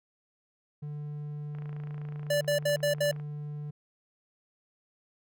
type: tone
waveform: triangle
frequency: 148 Hz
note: D3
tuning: 14 cents sharp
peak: -33 dBFS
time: 0.82-3.71 s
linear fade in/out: 10 ms
type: click train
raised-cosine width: 0.5 ms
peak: -35 dBFS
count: 47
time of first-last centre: 1.55-3.199 s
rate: 27.9 Hz
type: tone bursts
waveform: square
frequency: 583 Hz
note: D5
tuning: 13 cents flat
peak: -25 dBFS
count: 5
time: 2.3-3.114 s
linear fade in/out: 5 ms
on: 110 ms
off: 66 ms
effects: none